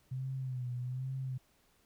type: tone with vibrato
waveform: sine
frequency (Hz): 127.9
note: C3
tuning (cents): -39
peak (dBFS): -35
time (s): 0.11-1.38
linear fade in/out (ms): 10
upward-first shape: sine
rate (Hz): 1.2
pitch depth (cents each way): 66
effects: pink hiss -70 dBFS RMS until 1.85 s